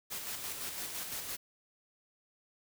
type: noise with tremolo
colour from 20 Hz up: white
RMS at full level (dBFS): -39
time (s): 0.1-1.37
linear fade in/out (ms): 20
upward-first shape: square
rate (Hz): 5.9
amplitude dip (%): 35
effects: none